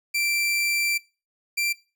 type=tone pair in turn; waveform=sawtooth; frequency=2349 / 2357 Hz; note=D7 / D7; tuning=0 / +6 cents; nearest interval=unison; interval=6 cents; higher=second; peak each=-19 dBFS; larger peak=neither; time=0.14-0.98 / 1.57-1.73 s; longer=first; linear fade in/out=10 ms; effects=noise-tail reverb RT60 0.3 s tail -20 dB re dry